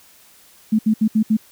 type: tone bursts at uneven times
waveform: sine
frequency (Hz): 217.8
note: A3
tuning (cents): -17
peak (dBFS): -12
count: 5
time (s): 0.72-0.79 / 0.86-0.94 / 1.01-1.08 / 1.15-1.23 / 1.3-1.37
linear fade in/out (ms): 10
effects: white hiss -50 dBFS RMS until 1.51 s